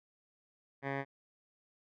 10% pulse tone with low-pass filter, 137.7 Hz, C#3, 11 cents flat, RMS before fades -37 dBFS, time 0.82-1.05 s, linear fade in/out 50 ms, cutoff 1800 Hz, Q 2.7, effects none

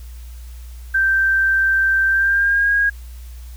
sine tone with pitch glide, 1565 to 1635.2 Hz, G6 to G#6, -3 to -27 cents, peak -13 dBFS, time 0.94-2.9 s, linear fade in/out 10 ms, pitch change +76 cents, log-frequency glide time 2.08-2.71 s, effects added 60 Hz sine -32 dBFS peak until 3.56 s + white hiss -49 dBFS RMS until 3.56 s

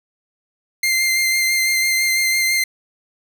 sawtooth tone with vibrato, 2093 Hz, C7, in tune, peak -12 dBFS, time 0.83-2.64 s, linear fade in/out 5 ms, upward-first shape sine, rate 6 Hz, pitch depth 16 cents each way, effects none

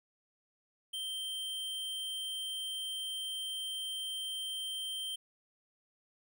square tone, 3136 Hz, G7, in tune, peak -37 dBFS, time 0.93-5.16 s, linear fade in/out 10 ms, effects none

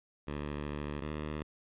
10% pulse tone pair in turn, 73.42 / 75.88 Hz, D2 / D#2, 0 / -43 cents, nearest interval minor second, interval 57 cents, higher second, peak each -28 dBFS, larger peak neither, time 0.27-1.01 / 1.01-1.43 s, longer first, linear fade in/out 10 ms, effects resampled to 8000 Hz

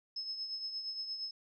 sine tone with tremolo, 5190 Hz, E8, 28 cents flat, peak -35 dBFS, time 0.16-1.31 s, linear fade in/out 5 ms, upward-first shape triangle, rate 8.6 Hz, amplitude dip 60%, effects none

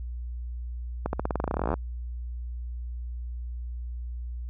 accelerating click train, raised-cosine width 1 ms, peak -13 dBFS, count 22, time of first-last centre 1.06-1.74 s, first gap 71 ms, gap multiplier 0.91, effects added 60 Hz sine -32 dBFS peak until 4.49 s

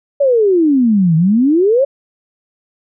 sine exponential two-way sweep, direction down then up, 581 to 155.56 to 572 Hz, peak -8 dBFS, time 0.2-1.85 s, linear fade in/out 10 ms, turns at 1.16 s, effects none

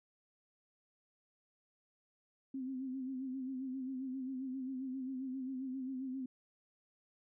sine tone with vibrato, 261.6 Hz, C4, in tune, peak -38 dBFS, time 2.54-6.26 s, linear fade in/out 5 ms, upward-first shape sine, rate 7.5 Hz, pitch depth 56 cents each way, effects none

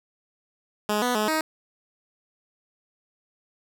10% pulse tone with pitch steps, 209.9 / 246.8 / 213.1 / 314.3 Hz, G#3 / B3 / G#3 / D#4, +19 / -1 / +45 / +18 cents, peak -14 dBFS, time 0.89-1.41 s, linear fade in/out 2 ms, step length 130 ms, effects none

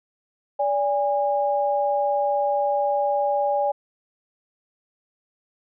sine tone pair together, 577.7 / 817 Hz, D5 / G#5, -29 / -29 cents, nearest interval tritone, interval 600 cents, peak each -22 / -22 dBFS, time 0.59-3.72 s, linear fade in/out 10 ms, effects none

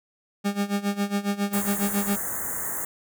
40% pulse tone with tremolo, 201.8 Hz, G#3, 49 cents flat, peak -20 dBFS, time 0.44-2.17 s, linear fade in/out 20 ms, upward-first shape sine, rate 7.3 Hz, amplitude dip 85%
white band-stop noise, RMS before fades -30 dBFS, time 1.53-2.85 s, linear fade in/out 5 ms, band 2000 to 6500 Hz, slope 96 dB/octave
effects none

